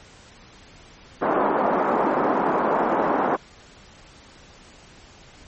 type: band-pass noise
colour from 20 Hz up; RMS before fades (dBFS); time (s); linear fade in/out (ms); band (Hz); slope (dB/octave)
white; -21; 1.21-3.37; 20; 210 to 1100; 24
effects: pink hiss -48 dBFS RMS until 5.47 s + MP3 32 kbps